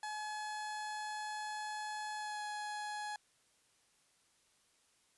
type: tone with pitch glide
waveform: 30% pulse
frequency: 850 to 839.8 Hz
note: G#5 to G#5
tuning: +40 to +19 cents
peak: -37 dBFS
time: 0.03-3.16 s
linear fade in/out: 2 ms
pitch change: -21 cents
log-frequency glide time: 2.17-2.42 s
effects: white hiss -72 dBFS RMS until 5.17 s + resampled to 24000 Hz